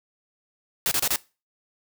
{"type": "noise bursts", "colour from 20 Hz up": "white", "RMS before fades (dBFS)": -23, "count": 4, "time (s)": [0.86, 1.159], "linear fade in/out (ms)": 0, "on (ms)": 53, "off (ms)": 29, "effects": ["noise-tail reverb RT60 0.3 s tail -21 dB re dry"]}